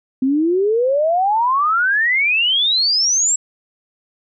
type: exponential sweep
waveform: sine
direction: up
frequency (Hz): 255.1 to 7740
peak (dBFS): -13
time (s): 0.22-3.36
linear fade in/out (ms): 5
effects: none